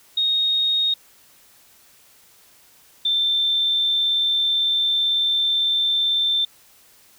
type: tone pair in turn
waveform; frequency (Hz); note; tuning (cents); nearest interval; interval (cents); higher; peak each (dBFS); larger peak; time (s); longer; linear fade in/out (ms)
sine; 3729 / 3561; A#7 / A7; 0 / +20; minor second; 80; first; -17; neither; 0.17-0.94 / 3.05-6.45; second; 5
effects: white hiss -53 dBFS RMS until 7.18 s